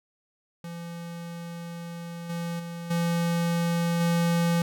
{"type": "tone with level steps", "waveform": "square", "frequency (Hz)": 170, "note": "F3", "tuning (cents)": -46, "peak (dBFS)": [-36, -30, -35, -24, -22], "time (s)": [0.64, 4.62], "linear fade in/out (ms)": 2, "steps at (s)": [2.29, 2.59, 2.9, 4], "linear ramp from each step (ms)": 10, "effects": []}